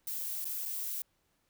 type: noise with dropouts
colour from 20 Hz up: violet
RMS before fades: -37 dBFS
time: 0.07-1.02 s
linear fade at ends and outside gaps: 2 ms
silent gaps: 0.445-0.453 / 0.654-0.658 s
effects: pink hiss -75 dBFS RMS until 1.49 s